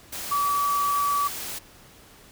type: tone in noise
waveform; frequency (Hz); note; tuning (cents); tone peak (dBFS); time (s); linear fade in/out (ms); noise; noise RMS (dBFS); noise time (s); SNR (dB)
sine; 1147; D6; -41; -21; 0.31-1.28; 10; white; -34; 0.12-1.59; +10
effects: pink hiss -51 dBFS RMS until 2.31 s